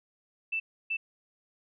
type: tone bursts at uneven times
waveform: sine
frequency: 2654 Hz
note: E7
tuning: 11 cents sharp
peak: -28 dBFS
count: 2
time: 0.52-0.6 / 0.9-0.97 s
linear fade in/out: 10 ms
effects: none